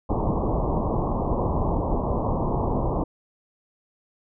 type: low-pass noise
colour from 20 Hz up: pink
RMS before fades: -24 dBFS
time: 0.09-3.04 s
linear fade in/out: 10 ms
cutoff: 1100 Hz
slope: 96 dB/octave
effects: none